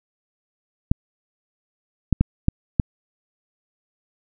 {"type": "clicks", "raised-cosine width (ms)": 5, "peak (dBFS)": -3, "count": 5, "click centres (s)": [0.915, 2.127, 2.21, 2.484, 2.798], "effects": []}